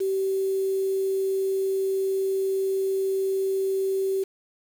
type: tone with quantisation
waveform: sine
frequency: 385.2 Hz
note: G4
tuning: 30 cents flat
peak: -22 dBFS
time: 0-4.24 s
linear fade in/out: 10 ms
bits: 7
effects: none